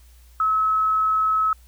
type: tone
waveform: sine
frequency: 1290 Hz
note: E6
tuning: 38 cents flat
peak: -17 dBFS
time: 0.4-1.53 s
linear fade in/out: 2 ms
effects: added 60 Hz sine -47 dBFS peak until 1.67 s + white hiss -58 dBFS RMS until 1.67 s